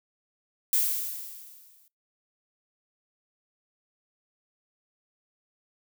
violet noise with exponential decay, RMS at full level -22 dBFS, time 0.73-1.88 s, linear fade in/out 1 ms, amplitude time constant 250 ms, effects noise-tail reverb RT60 0.2 s tail -23 dB re dry

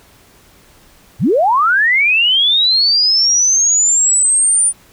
sine linear sweep, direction up, 75 to 9397 Hz, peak -9 dBFS, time 1.19-4.73 s, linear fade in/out 50 ms, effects pink hiss -47 dBFS RMS until 4.92 s

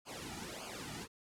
pink noise with flanger, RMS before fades -45 dBFS, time 0.05-1.08 s, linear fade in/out 50 ms, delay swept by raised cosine 0.52 to 1.92 ms, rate 1.7 Hz, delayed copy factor -0.9, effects low-pass 10000 Hz 12 dB/octave

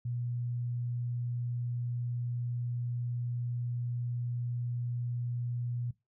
sine tone, 121 Hz, B2, 35 cents flat, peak -32 dBFS, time 0.05-5.91 s, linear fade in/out 5 ms, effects noise-tail reverb RT60 0.2 s tail -19 dB re dry

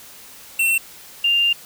square / sine tone pair in turn, 2706 / 2795 Hz, E7 / F7, +45 / +1 cents, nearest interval minor second, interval 56 cents, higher second, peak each -16 / -14 dBFS, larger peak second, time 0.59-0.78 / 1.24-1.53 s, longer second, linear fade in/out 5 ms, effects white hiss -42 dBFS RMS until 1.65 s

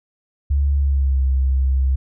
sine tone with pitch glide, 70.5 to 66.16 Hz, C#2 to C2, +30 to +20 cents, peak -14 dBFS, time 0.5-1.96 s, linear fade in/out 10 ms, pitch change -110 cents, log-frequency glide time 0.77-1.22 s, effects none

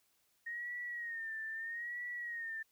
sine tone with vibrato, 1857 Hz, A#6, 7 cents flat, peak -39 dBFS, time 0.46-2.63 s, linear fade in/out 10 ms, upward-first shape sine, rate 0.78 Hz, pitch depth 81 cents each way, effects white hiss -75 dBFS RMS until 2.71 s

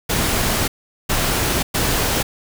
pink noise bursts at uneven times, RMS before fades -19 dBFS, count 3, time 0.09-0.68 / 1.09-1.63 / 1.74-2.23 s, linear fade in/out 10 ms, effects none

